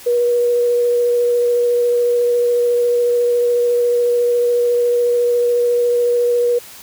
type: tone with vibrato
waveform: sine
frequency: 481.9 Hz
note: B4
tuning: 43 cents flat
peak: -12 dBFS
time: 0.06-6.59 s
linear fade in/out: 10 ms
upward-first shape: sine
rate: 14 Hz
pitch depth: 10 cents each way
effects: white hiss -38 dBFS RMS until 6.82 s